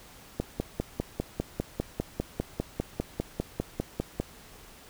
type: click train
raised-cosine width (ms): 2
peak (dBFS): -14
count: 20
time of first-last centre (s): 0.4-4.2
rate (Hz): 5
effects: pink hiss -51 dBFS RMS until 4.89 s